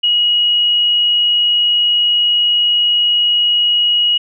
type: tone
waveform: sine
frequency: 2900 Hz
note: F#7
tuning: 35 cents flat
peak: -10 dBFS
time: 0.03-4.18 s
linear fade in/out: 10 ms
effects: none